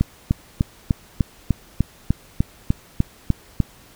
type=click train; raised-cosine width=5 ms; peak=-4 dBFS; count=13; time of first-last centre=0.01-3.603 s; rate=3.34 Hz; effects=pink hiss -49 dBFS RMS until 3.95 s